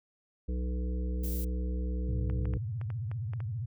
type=harmonic tone; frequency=61.74 Hz; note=B1; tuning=in tune; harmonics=1 / 3 / 5 / 7 / 8; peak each=-30 / -40 / -44 / -47 / -48 dBFS; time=0.48-2.58 s; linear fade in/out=10 ms
type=noise; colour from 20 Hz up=violet; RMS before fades=-42 dBFS; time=1.23-1.45 s; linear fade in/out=10 ms
type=tone with vibrato; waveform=sine; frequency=111 Hz; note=A2; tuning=16 cents sharp; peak=-32 dBFS; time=2.08-3.66 s; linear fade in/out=10 ms; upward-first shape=sine; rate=15 Hz; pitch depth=260 cents each way
type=clicks; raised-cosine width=0.5 ms; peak=-31 dBFS; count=8; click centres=2.299 / 2.455 / 2.537 / 2.814 / 2.903 / 3.115 / 3.335 / 3.404 s
effects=none